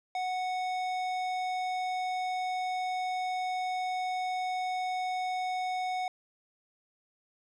sine tone with tanh clipping, 738 Hz, F#5, 5 cents flat, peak -32 dBFS, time 0.15-6.08 s, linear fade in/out 2 ms, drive 15 dB, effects none

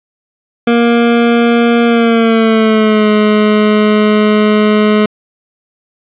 25% pulse tone with pitch glide, 235.2 to 212 Hz, A#3 to G#3, +16 to +36 cents, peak -3 dBFS, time 0.67-5.06 s, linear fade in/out 5 ms, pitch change -180 cents, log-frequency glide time 1.85-3.09 s, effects resampled to 8000 Hz + 7-bit

